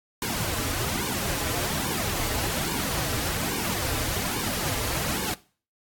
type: noise with flanger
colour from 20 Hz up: pink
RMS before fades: -28 dBFS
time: 0.22-5.34 s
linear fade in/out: 2 ms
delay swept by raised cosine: 1.5 to 5.6 ms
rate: 1.2 Hz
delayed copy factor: -0.95
effects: noise-tail reverb RT60 0.4 s tail -19 dB re dry + AAC 64 kbps